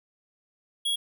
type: tone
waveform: square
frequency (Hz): 3322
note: G#7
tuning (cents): 0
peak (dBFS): -25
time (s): 0.85-0.96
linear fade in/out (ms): 10
effects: none